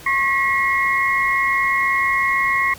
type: tone cluster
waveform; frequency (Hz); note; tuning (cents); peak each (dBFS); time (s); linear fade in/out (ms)
sine; 1089 / 1925 / 2151; C#6 / B6 / C7; -31 / -45 / +47; -20; 0.06-2.74; 5
effects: pink hiss -40 dBFS RMS until 2.78 s